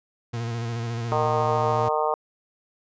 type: tone with vibrato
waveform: 40% pulse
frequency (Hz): 116.54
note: A#2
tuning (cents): 0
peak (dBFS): -26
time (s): 0.33-1.89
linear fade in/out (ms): 10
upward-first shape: square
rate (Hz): 14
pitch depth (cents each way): 31
type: harmonic tone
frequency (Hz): 153.3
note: D#3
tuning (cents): -25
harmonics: 3 / 4 / 5 / 6 / 7 / 8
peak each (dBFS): -27 / -27 / -27 / -28 / -29 / -31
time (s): 1.12-2.14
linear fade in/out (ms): 0
effects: resampled to 16000 Hz